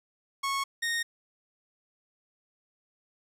sawtooth tone pair in turn, 1100 / 1853.8 Hz, C#6 / A#6, -14 / -10 cents, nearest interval major sixth, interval 904 cents, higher second, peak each -24 dBFS, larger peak neither, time 0.43-0.64 / 0.82-1.03 s, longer neither, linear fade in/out 10 ms, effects low-pass 11000 Hz 12 dB/octave + 10-bit

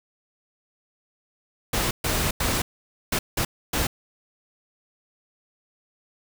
pink noise bursts at uneven times, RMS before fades -24 dBFS, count 6, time 1.73-1.91 / 2.04-2.31 / 2.4-2.62 / 3.12-3.19 / 3.37-3.45 / 3.73-3.87 s, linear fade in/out 5 ms, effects none

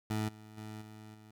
20% pulse tone with level steps, 107.9 Hz, A2, 33 cents flat, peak -27 / -46 / -38 / -44 / -49 dBFS, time 0.1-1.31 s, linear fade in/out 5 ms, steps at 0.28 / 0.57 / 0.81 / 1.14 s, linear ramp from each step 10 ms, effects none

